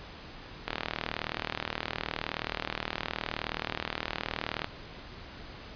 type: click train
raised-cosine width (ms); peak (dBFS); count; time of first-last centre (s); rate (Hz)
0.3; -14; 156; 0.68-4.644; 39.1
effects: pink hiss -46 dBFS RMS until 5.75 s + resampled to 11025 Hz